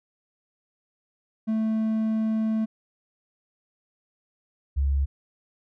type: tone pair in turn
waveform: triangle / sine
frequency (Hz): 220 / 69.3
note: A3 / C#2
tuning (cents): 0 / 0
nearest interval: octave + minor sixth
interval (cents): 2000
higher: first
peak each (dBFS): -20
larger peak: neither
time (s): 1.47-2.66 / 4.76-5.06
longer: first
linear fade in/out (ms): 20
effects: none